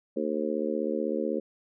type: harmonic tone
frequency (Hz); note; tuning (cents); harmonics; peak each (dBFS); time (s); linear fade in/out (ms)
76; D#2; -40; 3 / 4 / 5 / 6 / 7; -33 / -33 / -33 / -33 / -33; 0.16-1.4; 10
effects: none